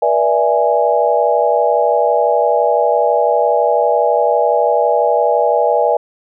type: chord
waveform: sine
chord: E dominant seventh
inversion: second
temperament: equal with one note detuned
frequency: 481.5 / 587.3 / 659.3 / 830.6 Hz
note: B4 / D5 / E5 / G#5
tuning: -44 / 0 / 0 / 0 cents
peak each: -16 dBFS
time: 0.02-5.97 s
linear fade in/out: 5 ms
effects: none